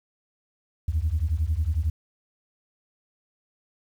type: beating tone pair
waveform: sine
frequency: 73.42 / 84.42 Hz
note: D2 / E2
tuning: 0 / +42 cents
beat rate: 11 Hz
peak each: -24 dBFS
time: 0.88-1.9 s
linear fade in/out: 5 ms
effects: tanh soft clip ceiling -16 dBFS + 9-bit